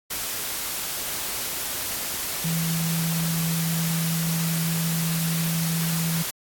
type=tone in noise; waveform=sine; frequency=164.81 Hz; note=E3; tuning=in tune; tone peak=-23 dBFS; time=2.44-6.23 s; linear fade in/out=10 ms; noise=white; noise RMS=-29 dBFS; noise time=0.1-6.31 s; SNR=+3 dB; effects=AAC 64 kbps